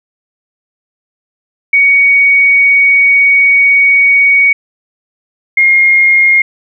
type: tone pair in turn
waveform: sine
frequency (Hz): 2241 / 2136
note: C#7 / C7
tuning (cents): +18 / +35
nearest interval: minor second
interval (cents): 83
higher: first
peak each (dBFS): -4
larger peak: neither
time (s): 1.73-4.53 / 5.57-6.42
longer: first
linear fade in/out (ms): 5
effects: none